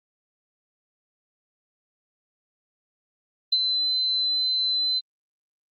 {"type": "tone with ADSR envelope", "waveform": "sine", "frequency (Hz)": 4049, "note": "B7", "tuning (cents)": 42, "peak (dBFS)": -16, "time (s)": [3.52, 5.01], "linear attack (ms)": 8, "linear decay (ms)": 49, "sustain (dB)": -5, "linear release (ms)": 32, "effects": ["Opus 24 kbps"]}